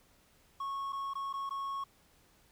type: tone with dropouts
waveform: triangle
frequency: 1100 Hz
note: C#6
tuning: 14 cents flat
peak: -33 dBFS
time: 0.6-1.84 s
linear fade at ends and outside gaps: 5 ms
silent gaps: 0.924-0.929 / 1.136-1.153 / 1.329-1.337 / 1.494-1.507 s
effects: pink hiss -66 dBFS RMS until 2.51 s